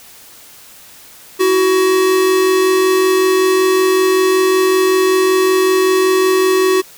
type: tone pair together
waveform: square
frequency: 329.6 / 374.9 Hz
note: E4 / F#4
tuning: 0 / +23 cents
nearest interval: major second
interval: 223 cents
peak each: -22 / -11 dBFS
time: 1.39-6.82 s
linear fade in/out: 20 ms
effects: white hiss -40 dBFS RMS until 6.97 s